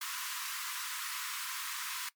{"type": "high-pass noise", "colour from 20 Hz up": "pink", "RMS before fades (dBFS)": -39, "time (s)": [0.01, 2.09], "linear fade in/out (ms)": 5, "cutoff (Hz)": 980, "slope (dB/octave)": 96, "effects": ["noise-tail reverb RT60 0.1 s tail -19 dB re dry", "MP3 96 kbps"]}